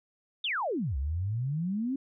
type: exponential two-way sweep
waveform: sine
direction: down then up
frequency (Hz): 3717 to 64 to 278.9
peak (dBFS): -28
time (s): 0.44-1.96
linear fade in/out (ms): 5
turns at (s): 0.97
effects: none